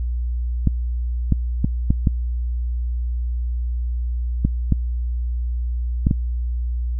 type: clicks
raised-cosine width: 5 ms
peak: -4 dBFS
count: 9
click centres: 0.673 / 1.323 / 1.645 / 1.905 / 2.072 / 4.45 / 4.723 / 6.069 / 6.111 s
effects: added 60 Hz sine -20 dBFS peak until 6.99 s